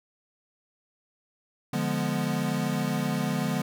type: chord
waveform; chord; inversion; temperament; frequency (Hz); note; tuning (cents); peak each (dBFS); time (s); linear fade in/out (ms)
square; D diminished seventh; none; equal; 146.83 / 174.61 / 207.7 / 246.9; D3 / F3 / Ab3 / Cb4; 0 / 0 / 0 / 0; -32; 1.73-3.62; 5
effects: none